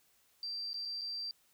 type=tone with dropouts; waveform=sine; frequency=4699 Hz; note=D8; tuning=in tune; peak=-37 dBFS; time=0.43-1.31 s; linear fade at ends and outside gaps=1 ms; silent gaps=0.732-0.742 / 0.852-0.855 / 1.012-1.016 s; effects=white hiss -70 dBFS RMS until 1.53 s